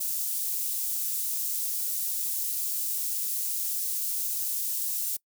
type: high-pass noise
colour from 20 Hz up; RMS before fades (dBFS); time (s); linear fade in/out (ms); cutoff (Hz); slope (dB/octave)
white; -30; 0-5.17; 10; 7800; 12
effects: noise-tail reverb RT60 0.1 s tail -24 dB re dry